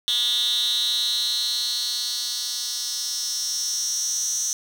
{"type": "tone with high-pass filter sweep", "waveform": "10% pulse", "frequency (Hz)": 241.9, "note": "B3", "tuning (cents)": -36, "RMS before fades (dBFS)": -25, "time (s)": [0.08, 4.53], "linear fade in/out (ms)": 0, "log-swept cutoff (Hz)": [3500, 6100], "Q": 7.6, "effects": []}